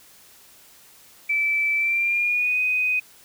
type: tone with pitch glide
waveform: sine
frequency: 2319 to 2500 Hz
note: D7 to D#7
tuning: -22 to +8 cents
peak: -19 dBFS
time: 1.29-3 s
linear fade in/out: 10 ms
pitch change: +130 cents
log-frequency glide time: 1.76-2.6 s
effects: white hiss -51 dBFS RMS until 3.24 s